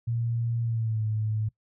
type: tone with pitch glide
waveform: sine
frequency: 116.8 to 108.35 Hz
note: A#2 to A2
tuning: +4 to -26 cents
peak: -25 dBFS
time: 0.07-1.49 s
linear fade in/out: 10 ms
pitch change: -130 cents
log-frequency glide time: 0.62-1.04 s
effects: noise-tail reverb RT60 0.1 s tail -21 dB re dry